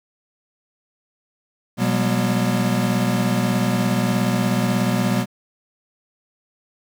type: tone cluster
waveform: square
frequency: 123.2 / 184.9 / 201.6 / 241.3 Hz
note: B2 / F#3 / G3 / B3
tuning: -4 / -1 / +49 / -40 cents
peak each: -24 dBFS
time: 1.77-5.26 s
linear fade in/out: 50 ms
effects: 9-bit